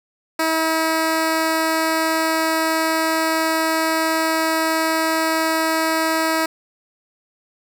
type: tone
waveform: 10% pulse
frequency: 321.5 Hz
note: E4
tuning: 43 cents flat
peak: -9 dBFS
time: 0.39-6.46 s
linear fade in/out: 5 ms
effects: none